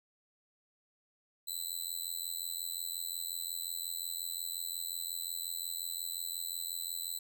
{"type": "tone with amplitude modulation", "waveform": "10% pulse", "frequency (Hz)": 4005, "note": "B7", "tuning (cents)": 23, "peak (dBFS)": -26, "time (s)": [1.47, 7.19], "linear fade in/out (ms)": 10, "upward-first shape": "sine", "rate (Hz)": 85.6, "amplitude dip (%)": 95, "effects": []}